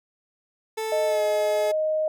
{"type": "tone with pitch glide", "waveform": "30% pulse", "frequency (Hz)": [440, 426], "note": ["A4", "G#4"], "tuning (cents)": [0, 44], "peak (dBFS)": -24, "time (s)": [0.77, 1.72], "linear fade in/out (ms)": 10, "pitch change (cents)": -56, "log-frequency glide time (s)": [1.06, 1.22]}
{"type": "tone", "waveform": "sine", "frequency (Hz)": 622.3, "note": "D#5", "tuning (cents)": 0, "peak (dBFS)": -21, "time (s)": [0.92, 2.08], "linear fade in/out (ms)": 2}
{"effects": []}